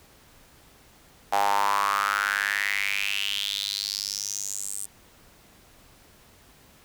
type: tone with high-pass filter sweep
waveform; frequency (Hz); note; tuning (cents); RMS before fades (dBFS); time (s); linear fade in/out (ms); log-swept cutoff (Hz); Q
sawtooth; 100.6; G2; +45; -27; 1.32-4.86; 10; 770 to 8800; 6
effects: pink hiss -55 dBFS RMS until 6.84 s